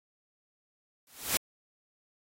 white noise with exponential growth, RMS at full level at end -24 dBFS, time 1.07-1.37 s, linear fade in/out 1 ms, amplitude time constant 65 ms, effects AAC 48 kbps

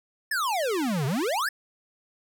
square exponential two-way sweep, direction down then up, 1808 to 126.8 to 1808 Hz, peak -25 dBFS, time 0.31-1.49 s, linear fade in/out 5 ms, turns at 1.06 s, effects none

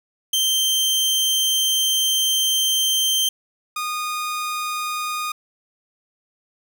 sawtooth tone pair in turn, 3136 / 1229.9 Hz, G7 / D#6, 0 / -20 cents, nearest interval octave + major third, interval 1620 cents, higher first, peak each -14 / -20 dBFS, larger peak first, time 0.33-3.29 / 3.76-5.32 s, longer first, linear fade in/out 5 ms, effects none

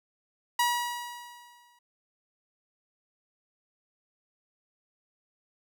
sawtooth tone with exponential decay, 963 Hz, B5, 44 cents flat, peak -18 dBFS, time 0.59-1.79 s, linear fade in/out 5 ms, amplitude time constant 260 ms, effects none

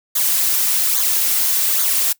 blue noise with flanger, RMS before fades -17 dBFS, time 0.15-2.13 s, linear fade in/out 10 ms, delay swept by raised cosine 0.37 to 6.27 ms, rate 1.2 Hz, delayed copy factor -0.65, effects noise-tail reverb RT60 0.1 s tail -20 dB re dry

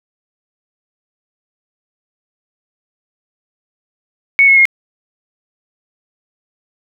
sine tone with pitch steps, 2217 / 2181 / 2146 Hz, C#7 / C#7 / C7, 0 / -29 / +43 cents, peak -5 dBFS, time 4.39-4.654 s, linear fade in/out 0 ms, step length 88 ms, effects none

